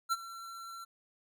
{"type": "tone with ADSR envelope", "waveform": "square", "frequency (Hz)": 1354, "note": "E6", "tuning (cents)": 46, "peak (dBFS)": -27, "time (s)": [0.09, 0.85], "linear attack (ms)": 33, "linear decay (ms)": 34, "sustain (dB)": -17, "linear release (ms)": 14, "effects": []}